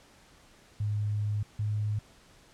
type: tone pair in turn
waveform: sine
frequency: 104.5 / 105.41 Hz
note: G#2 / G#2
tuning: +11 / +26 cents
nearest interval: unison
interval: 15 cents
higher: second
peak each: -27 dBFS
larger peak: neither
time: 0.8-1.43 / 1.59-1.99 s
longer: first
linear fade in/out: 5 ms
effects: pink hiss -58 dBFS RMS until 2.53 s + low-pass 9000 Hz 12 dB/octave